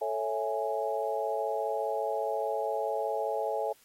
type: chord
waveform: sine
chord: A major seventh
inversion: none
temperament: equal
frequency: 440 / 554.4 / 659.3 / 830.6 Hz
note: A4 / C#5 / E5 / G#5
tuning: 0 / 0 / 0 / 0 cents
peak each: -34 dBFS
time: 0.01-3.73 s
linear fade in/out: 10 ms
effects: white hiss -62 dBFS RMS until 3.84 s + AAC 48 kbps